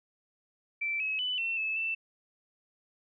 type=tone with pitch steps; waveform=sine; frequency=2334 / 2568 / 2994 / 2701 / 2607 / 2663 Hz; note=D7 / E7 / F#7 / E7 / E7 / E7; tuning=-11 / -46 / +20 / +42 / -20 / +17 cents; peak=-29 dBFS; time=0.81-1.95 s; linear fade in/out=10 ms; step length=190 ms; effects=none